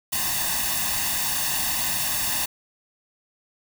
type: noise with comb filter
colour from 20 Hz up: white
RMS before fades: -25 dBFS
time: 0.12-2.46 s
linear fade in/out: 10 ms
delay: 1.1 ms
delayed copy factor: +0.8
effects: none